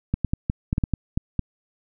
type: clicks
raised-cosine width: 5 ms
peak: -9 dBFS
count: 10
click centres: 0.14 / 0.247 / 0.335 / 0.499 / 0.729 / 0.781 / 0.838 / 0.937 / 1.175 / 1.393 s
effects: none